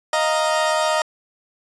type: chord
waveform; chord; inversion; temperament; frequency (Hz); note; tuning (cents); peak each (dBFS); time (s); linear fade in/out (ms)
30% pulse; Eb suspended second; none; equal; 622.3 / 698.5 / 932.3; Eb5 / F5 / Bb5; 0 / 0 / 0; -17 / -23 / -20; 0.13-1.02; 2
effects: resampled to 22050 Hz